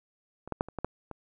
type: clicks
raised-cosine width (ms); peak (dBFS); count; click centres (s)
1; -28 / -17 / -12 / -28 / -20 / -15 / -25; 7; 0.476 / 0.523 / 0.609 / 0.686 / 0.787 / 0.846 / 1.113
effects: none